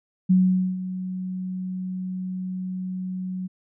sine tone with ADSR envelope, 185 Hz, F#3, in tune, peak -13 dBFS, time 0.29-3.48 s, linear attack 16 ms, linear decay 460 ms, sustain -14 dB, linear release 21 ms, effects none

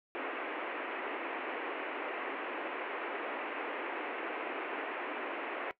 pink band-pass noise, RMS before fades -39 dBFS, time 0.15-5.71 s, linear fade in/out 0 ms, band 290 to 2700 Hz, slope 48 dB/octave, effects noise-tail reverb RT60 0.1 s tail -17 dB re dry

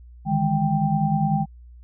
sine tone cluster, 150.3 / 160.4 / 206.3 / 786 Hz, D3 / E3 / G#3 / G5, +40 / -47 / -11 / +4 cents, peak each -24 dBFS, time 0.25-1.46 s, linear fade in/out 50 ms, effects added 60 Hz sine -42 dBFS peak until 1.83 s

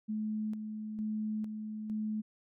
sine tone with tremolo, 215 Hz, A3, 40 cents flat, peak -32 dBFS, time 0.08-2.22 s, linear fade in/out 20 ms, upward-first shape square, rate 1.1 Hz, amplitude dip 45%, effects none

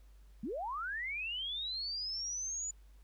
sine linear sweep, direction up, 185 to 7000 Hz, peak -36 dBFS, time 0.43-2.71 s, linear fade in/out 5 ms, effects added 50 Hz sine -55 dBFS peak until 3.03 s + pink hiss -72 dBFS RMS until 3.03 s

